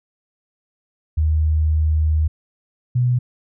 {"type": "tone pair in turn", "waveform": "sine", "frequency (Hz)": [77.78, 123.72], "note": ["D#2", "B2"], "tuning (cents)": [0, 3], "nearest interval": "minor sixth", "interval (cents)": 803, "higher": "second", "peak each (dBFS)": -14, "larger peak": "neither", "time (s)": [[1.17, 2.28], [2.95, 3.19]], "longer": "first", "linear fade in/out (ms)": 10, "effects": []}